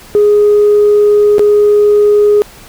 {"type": "tone with dropouts", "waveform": "sine", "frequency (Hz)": 415.3, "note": "G#4", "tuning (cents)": 0, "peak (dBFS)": -3, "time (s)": [0.15, 2.42], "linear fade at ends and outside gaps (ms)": 0, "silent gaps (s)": [1.383, 1.394], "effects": ["tanh soft clip ceiling -1 dBFS", "pink hiss -36 dBFS RMS until 2.68 s"]}